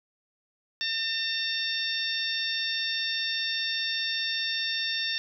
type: harmonic tone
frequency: 905 Hz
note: A5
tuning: 48 cents sharp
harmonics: 2 / 3 / 4 / 5 / 6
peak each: -34 / -35 / -31 / -37 / -33 dBFS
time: 0.81-5.18 s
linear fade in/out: 0 ms
effects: none